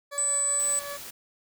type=tone with tremolo; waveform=20% pulse; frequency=571 Hz; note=D5; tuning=49 cents flat; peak=-29 dBFS; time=0.11-0.98 s; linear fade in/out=20 ms; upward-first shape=triangle; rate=5.3 Hz; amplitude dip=40%
type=tone; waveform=sine; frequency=7980 Hz; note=B8; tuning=17 cents sharp; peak=-23 dBFS; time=0.18-0.79 s; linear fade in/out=0 ms
type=noise; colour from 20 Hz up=white; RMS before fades=-41 dBFS; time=0.59-1.11 s; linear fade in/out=10 ms
effects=none